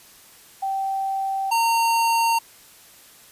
sine / square tone pair in turn, 777 / 918.2 Hz, G5 / A#5, -16 / -26 cents, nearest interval minor third, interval 290 cents, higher second, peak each -22 / -18 dBFS, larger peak second, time 0.62-1.51 / 1.51-2.39 s, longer first, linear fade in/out 10 ms, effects white hiss -49 dBFS RMS until 3.31 s + resampled to 32000 Hz

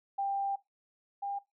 sine tone pair in turn, 792 / 800.7 Hz, G5 / G5, +18 / +37 cents, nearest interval unison, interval 19 cents, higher second, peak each -29 / -33 dBFS, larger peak first, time 0.18-0.56 / 1.22-1.39 s, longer first, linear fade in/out 10 ms, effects noise-tail reverb RT60 0.2 s tail -19 dB re dry

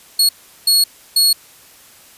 sawtooth tone bursts at uneven times, 4338 Hz, C#8, 38 cents flat, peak -7 dBFS, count 3, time 0.19-0.29 / 0.67-0.84 / 1.16-1.33 s, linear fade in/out 5 ms, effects white hiss -45 dBFS RMS until 2.17 s + resampled to 32000 Hz

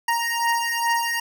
25% pulse beating tone pair, 932.3 / 934.7 Hz, A#5 / A#5, 0 / +4 cents, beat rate 2.4 Hz, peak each -20 dBFS, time 0.08-1.2 s, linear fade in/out 5 ms, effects none

